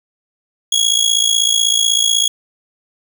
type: tone with amplitude modulation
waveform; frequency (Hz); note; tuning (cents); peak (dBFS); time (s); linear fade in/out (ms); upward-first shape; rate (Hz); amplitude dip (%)
25% pulse; 3322; G#7; 0; -5; 0.72-2.28; 5; sine; 56.1; 80
effects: none